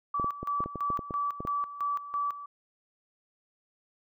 sine tone with tremolo, 1153 Hz, D6, 32 cents flat, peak -27 dBFS, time 0.14-2.46 s, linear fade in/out 5 ms, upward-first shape square, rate 3 Hz, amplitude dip 75%
clicks, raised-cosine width 2 ms, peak -22 dBFS, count 11, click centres 0.198 / 0.244 / 0.43 / 0.605 / 0.66 / 0.757 / 0.903 / 0.992 / 1.108 / 1.405 / 1.451 s
effects none

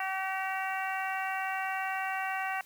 harmonic tone with a mistuned harmonic, 381.5 Hz, G4, 47 cents flat, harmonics 2 / 3 / 4 / 5 / 6 / 7, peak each -34 / -40 / -38 / -38 / -42 / -41 dBFS, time 0-2.61 s, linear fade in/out 2 ms, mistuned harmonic 7, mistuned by +45 cents, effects white hiss -57 dBFS RMS until 2.65 s

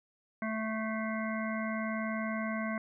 harmonic tone with a mistuned harmonic, 219.9 Hz, A3, 1 cent flat, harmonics 1 / 3 / 5 / 7 / 9 / 10, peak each -34 / -39 / -41 / -42 / -44 / -44 dBFS, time 0.42-2.78 s, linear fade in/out 2 ms, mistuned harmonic 10, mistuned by -63 cents, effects none

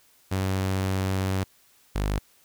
sawtooth tone pair in turn, 95.2 / 50.43 Hz, F#2 / G1, +50 / +50 cents, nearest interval major seventh, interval 1100 cents, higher first, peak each -20 dBFS, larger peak neither, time 0.31-1.44 / 1.95-2.19 s, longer first, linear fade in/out 10 ms, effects white hiss -60 dBFS RMS until 2.44 s

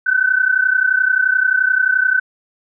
sine tone pair together, 1500 / 1531.5 Hz, F#6 / G6, +23 / -41 cents, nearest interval unison, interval 36 cents, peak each -15 dBFS, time 0.06-2.2 s, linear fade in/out 10 ms, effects none

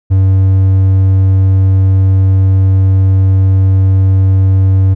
triangle tone, 95.5 Hz, G2, 45 cents flat, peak -3 dBFS, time 0.1-4.95 s, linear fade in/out 20 ms, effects none

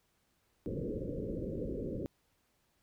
white low-pass noise, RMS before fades -38 dBFS, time 0.66-2.06 s, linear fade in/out 0 ms, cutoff 540 Hz, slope 96 dB/octave, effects pink hiss -75 dBFS RMS until 2.82 s

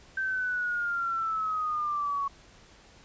sine linear sweep, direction down, 1560 to 1108.7 Hz, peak -27 dBFS, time 0.17-2.28 s, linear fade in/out 5 ms, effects pink hiss -55 dBFS RMS until 3.04 s + resampled to 16000 Hz

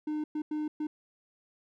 triangle tone bursts at uneven times, 304 Hz, D#4, 40 cents flat, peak -28 dBFS, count 4, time 0.07-0.24 / 0.35-0.42 / 0.51-0.68 / 0.8-0.87 s, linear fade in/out 5 ms, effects none

